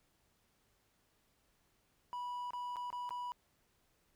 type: tone with dropouts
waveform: triangle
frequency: 980 Hz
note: B5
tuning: 14 cents flat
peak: -37 dBFS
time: 2.13-3.32 s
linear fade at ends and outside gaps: 0 ms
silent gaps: 2.506-2.534 / 2.759-2.767 / 2.903-2.928 / 3.092-3.107 s
effects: pink hiss -75 dBFS RMS until 4.15 s